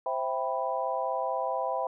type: chord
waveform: sine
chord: C major seventh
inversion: none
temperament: equal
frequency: 523.3 / 659.3 / 784 / 987.8 Hz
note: C5 / E5 / G5 / B5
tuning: 0 / 0 / 0 / 0 cents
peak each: -33 dBFS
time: 0.06-1.87 s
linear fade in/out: 2 ms
effects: none